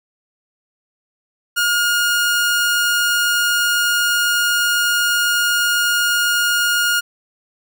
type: tone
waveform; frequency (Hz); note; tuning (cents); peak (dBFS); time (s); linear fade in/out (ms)
sawtooth; 1426; F6; +36; -11; 1.56-7.01; 20
effects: none